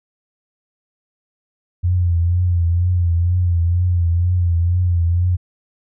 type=tone with vibrato; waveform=sine; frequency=87.31 Hz; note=F2; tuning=in tune; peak=-13 dBFS; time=1.83-5.37 s; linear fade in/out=20 ms; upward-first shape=triangle; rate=2.1 Hz; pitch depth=70 cents each way; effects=none